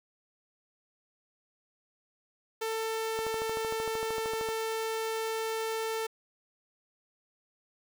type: tone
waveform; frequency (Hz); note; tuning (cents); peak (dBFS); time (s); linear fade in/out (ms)
sawtooth; 445.5; A4; +22; -27; 2.61-6.07; 10
type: click train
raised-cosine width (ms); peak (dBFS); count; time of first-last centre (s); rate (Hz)
1; -25; 18; 3.19-4.488; 13.1
effects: 9-bit